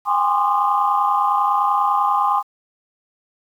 sine tone cluster, 789 / 819 / 1045 / 1126 / 1219 Hz, G5 / G#5 / C6 / C#6 / D#6, +11 / -24 / -2 / +27 / -36 cents, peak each -27 / -19 / -19 / -26 / -21 dBFS, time 0.05-2.43 s, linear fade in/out 50 ms, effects tanh soft clip ceiling -4 dBFS + 8-bit

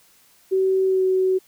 sine tone with pitch glide, 380.1 to 375.1 Hz, F#4 to F#4, +47 to +24 cents, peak -16 dBFS, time 0.51-1.39 s, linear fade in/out 20 ms, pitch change -23 cents, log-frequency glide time 0.86-1.03 s, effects white hiss -56 dBFS RMS until 1.47 s

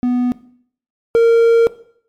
triangle tone pair in turn, 246.9 / 461.7 Hz, B3 / A#4, 0 / -17 cents, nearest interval major seventh, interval 1083 cents, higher second, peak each -11 / -5 dBFS, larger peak second, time 0.03-0.32 / 1.15-1.67 s, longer second, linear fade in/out 0 ms, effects noise-tail reverb RT60 0.6 s tail -17 dB re dry + MP3 96 kbps

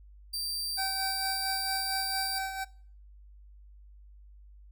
sawtooth tone, 4686 Hz, D8, 5 cents flat, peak -29 dBFS, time 0.33-2.39 s, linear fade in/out 10 ms
25% pulse tone with tremolo, 770 Hz, G5, 31 cents flat, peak -27 dBFS, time 0.77-2.65 s, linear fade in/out 20 ms, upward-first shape sine, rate 4.4 Hz, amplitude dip 50%
effects noise-tail reverb RT60 0.5 s tail -22 dB re dry + added 50 Hz sine -50 dBFS peak until 4.71 s

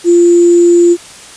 sine tone with sample-and-hold, 346.1 Hz, F4, 16 cents flat, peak -3 dBFS, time 0.04-0.97 s, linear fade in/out 50 ms, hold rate 7350 Hz, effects white hiss -33 dBFS RMS until 1.36 s + resampled to 22050 Hz

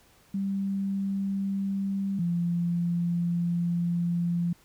sine tone pair in turn, 196 / 172.42 Hz, G3 / F3, 0 / -22 cents, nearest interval major second, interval 222 cents, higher first, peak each -26 / -24 dBFS, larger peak second, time 0.34-2.19 / 2.19-4.53 s, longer second, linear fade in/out 5 ms, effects pink hiss -60 dBFS RMS until 4.64 s

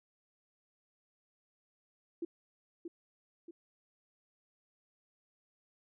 sine tone with echo, 338.5 Hz, E4, 46 cents sharp, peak -34 dBFS, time 2.22-2.25 s, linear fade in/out 5 ms, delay 630 ms, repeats 2, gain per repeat -6 dB, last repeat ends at 3.51 s, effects none

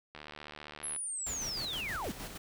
click train, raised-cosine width 0.3 ms, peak -29 dBFS, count 62, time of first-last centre 0.15-0.962 s, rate 75.1 Hz
sine linear sweep, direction down, 11150 to 68.6 Hz, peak -35 dBFS, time 0.83-2.12 s, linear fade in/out 10 ms
pink noise with tremolo, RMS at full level -42 dBFS, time 1.26-2.38 s, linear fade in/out 10 ms, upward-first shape square, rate 6.4 Hz, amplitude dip 40%
effects none

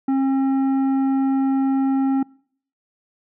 triangle tone with tanh clipping, 269.1 Hz, C4, 49 cents sharp, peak -18 dBFS, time 0.08-2.23 s, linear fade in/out 5 ms, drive 13 dB, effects noise-tail reverb RT60 0.6 s tail -26 dB re dry

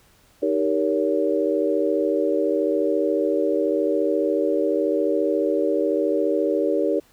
sine chord, Eb dominant seventh, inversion none, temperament equal with one note detuned, 311.1 / 392 / 466.2 / 564.4 Hz, Eb4 / G4 / Bb4 / Db5, 0 / 0 / 0 / +31 cents, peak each -24 dBFS, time 0.42-7 s, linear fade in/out 10 ms, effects pink hiss -57 dBFS RMS until 7.12 s

